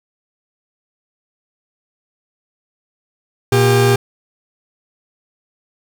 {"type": "tone pair together", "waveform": "40% pulse", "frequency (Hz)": [118.62, 399], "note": ["A#2", "G4"], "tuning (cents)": [31, 31], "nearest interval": "octave + major sixth", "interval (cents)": 2100, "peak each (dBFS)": -12, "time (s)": [3.52, 3.96], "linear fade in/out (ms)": 5, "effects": []}